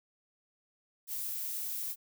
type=noise; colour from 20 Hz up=violet; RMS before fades=-37 dBFS; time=1.07-1.96 s; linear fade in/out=50 ms; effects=none